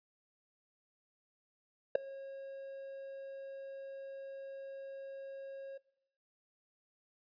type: tone with ADSR envelope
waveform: triangle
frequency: 544 Hz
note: C#5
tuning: 33 cents flat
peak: -17 dBFS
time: 1.95-5.78 s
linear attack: 5 ms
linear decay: 4 ms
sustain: -24 dB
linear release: 10 ms
effects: noise-tail reverb RT60 0.8 s tail -22 dB re dry + resampled to 11025 Hz